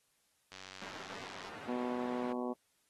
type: click train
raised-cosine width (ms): 0.2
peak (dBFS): -31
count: 92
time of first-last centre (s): 0.52-1.481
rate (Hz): 94.7
type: band-pass noise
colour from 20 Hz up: white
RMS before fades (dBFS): -50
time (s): 0.81-2.33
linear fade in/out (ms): 10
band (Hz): 130 to 1600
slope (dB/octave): 12
type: harmonic tone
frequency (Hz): 123.47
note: B2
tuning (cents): 0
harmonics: 2 / 3 / 4 / 5 / 6 / 7 / 8 / 9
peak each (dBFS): -37 / -41 / -43 / -45 / -47 / -48 / -49 / -50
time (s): 1.67-2.54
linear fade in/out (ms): 20
effects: white hiss -75 dBFS RMS until 2.89 s + AAC 32 kbps